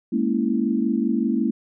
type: chord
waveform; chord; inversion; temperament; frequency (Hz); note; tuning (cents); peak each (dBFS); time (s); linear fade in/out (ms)
sine; A# half-diminished seventh; third; equal; 207.7 / 233.1 / 277.2 / 329.6; G#3 / A#3 / C#4 / E4; 0 / 0 / 0 / 0; -25 / -22 / -26 / -26; 0.12-1.51; 10
effects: none